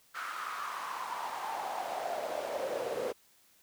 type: noise with high-pass filter sweep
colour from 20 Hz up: brown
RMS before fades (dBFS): -37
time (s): 0.14-3.13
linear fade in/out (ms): 20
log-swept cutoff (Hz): 1400 to 460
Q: 5.6
effects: white hiss -65 dBFS RMS until 3.62 s